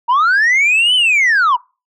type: linear two-way sweep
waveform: sine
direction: up then down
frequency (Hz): 915 to 3067 to 915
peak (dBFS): -7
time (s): 0.08-1.57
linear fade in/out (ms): 20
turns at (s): 0.95
effects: noise-tail reverb RT60 0.3 s tail -25 dB re dry + tanh soft clip ceiling -8 dBFS